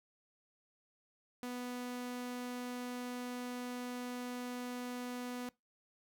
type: tone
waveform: sawtooth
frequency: 246.9 Hz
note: B3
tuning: in tune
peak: -36 dBFS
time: 1.43-5.49 s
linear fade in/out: 0 ms
effects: noise-tail reverb RT60 0.2 s tail -22 dB re dry